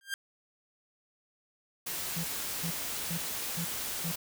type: tone with exponential growth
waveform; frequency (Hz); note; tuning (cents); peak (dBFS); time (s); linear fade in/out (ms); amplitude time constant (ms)
sawtooth; 1596; G6; +31; -25; 0.01-0.14; 1; 27
type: noise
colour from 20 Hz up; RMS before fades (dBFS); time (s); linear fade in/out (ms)
white; -36; 1.86-4.16; 10
type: tone bursts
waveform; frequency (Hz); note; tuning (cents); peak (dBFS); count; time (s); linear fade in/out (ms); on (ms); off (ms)
triangle; 167.9; E3; +32; -31; 5; 2.16-4.12; 10; 80; 390
effects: none